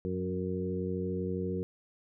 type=harmonic tone with a mistuned harmonic; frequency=92.5 Hz; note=F#2; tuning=in tune; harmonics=1 / 2 / 3 / 4 / 5; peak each=-38 / -35 / -41 / -37 / -37 dBFS; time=0.05-1.63 s; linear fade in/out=0 ms; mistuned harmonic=2; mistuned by=-22 cents; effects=none